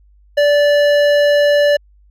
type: tone with hard clipping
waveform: triangle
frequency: 582 Hz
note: D5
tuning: 16 cents flat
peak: -11 dBFS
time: 0.37-1.77 s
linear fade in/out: 10 ms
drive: 17 dB
effects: added 50 Hz sine -46 dBFS peak until 2.1 s